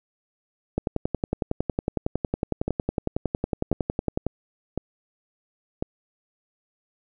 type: two click trains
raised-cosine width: 2 ms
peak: -12 / -10 dBFS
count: 4 / 39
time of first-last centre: 2.68-5.825 / 0.78-4.266 s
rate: 0.954 / 10.9 Hz
effects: none